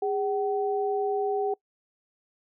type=tone pair together; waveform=sine; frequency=408.8 / 760.2 Hz; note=G#4 / F#5; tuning=-27 / +47 cents; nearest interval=major seventh; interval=1074 cents; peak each=-26 / -29 dBFS; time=0.02-1.54 s; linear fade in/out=5 ms; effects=noise-tail reverb RT60 0.1 s tail -25 dB re dry